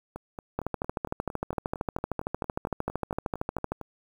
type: two click trains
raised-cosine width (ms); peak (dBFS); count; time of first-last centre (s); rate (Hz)
1; -23 / -14; 17 / 42; 0.16-3.813 / 0.59-3.72; 4.38 / 13.1
effects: 8-bit